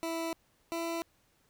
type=tone pair in turn; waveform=20% pulse; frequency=329.6 / 333.8 Hz; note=E4 / E4; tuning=0 / +22 cents; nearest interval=unison; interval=22 cents; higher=second; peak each=-28 dBFS; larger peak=neither; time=0.03-0.33 / 0.72-1.02 s; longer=neither; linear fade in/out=0 ms; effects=pink hiss -70 dBFS RMS until 1.49 s